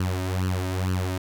sawtooth tone with flanger, 92.5 Hz, F#2, in tune, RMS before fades -26 dBFS, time 0-1.18 s, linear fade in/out 5 ms, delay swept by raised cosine 0.67 to 3.27 ms, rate 2.2 Hz, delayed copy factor +0.8, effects none

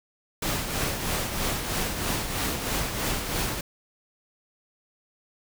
pink noise with tremolo, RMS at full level -26 dBFS, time 0.42-3.61 s, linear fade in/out 5 ms, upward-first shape triangle, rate 3.1 Hz, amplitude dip 55%, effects none

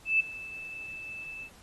sine tone with ADSR envelope, 2632 Hz, E7, 3 cents flat, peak -19 dBFS, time 0.05-1.5 s, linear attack 150 ms, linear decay 10 ms, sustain -19 dB, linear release 70 ms, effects pink hiss -56 dBFS RMS until 1.62 s + AAC 32 kbps

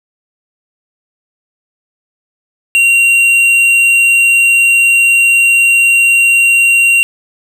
sine tone with tanh clipping, 2756 Hz, F7, 24 cents flat, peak -7 dBFS, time 2.75-7.03 s, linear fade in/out 0 ms, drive 9 dB, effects none

